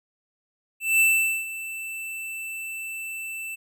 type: tone with ADSR envelope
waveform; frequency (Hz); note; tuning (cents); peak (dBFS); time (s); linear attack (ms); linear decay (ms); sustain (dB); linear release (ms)
square; 2659; E7; +14; -16; 0.8-3.56; 200; 450; -16; 19
effects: none